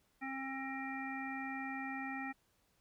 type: harmonic tone with a mistuned harmonic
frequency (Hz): 267.9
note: C4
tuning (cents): +41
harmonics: 1 / 3 / 5 / 7 / 9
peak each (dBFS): -43 / -45 / -50 / -45 / -48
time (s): 0.21-2.33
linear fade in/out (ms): 20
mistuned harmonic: 9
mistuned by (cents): -27
effects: pink hiss -75 dBFS RMS until 2.8 s